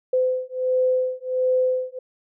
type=beating tone pair; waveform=sine; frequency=510 / 511.4 Hz; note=C5 / C5; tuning=-44 / -40 cents; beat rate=1.4 Hz; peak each=-22 dBFS; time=0.13-1.99 s; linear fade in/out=5 ms; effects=none